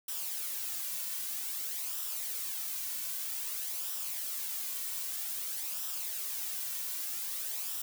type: noise with flanger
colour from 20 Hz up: blue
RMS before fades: -37 dBFS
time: 0.08-7.82 s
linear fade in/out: 5 ms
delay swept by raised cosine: 0.45 to 2.45 ms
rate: 0.52 Hz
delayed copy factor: -0.5
effects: none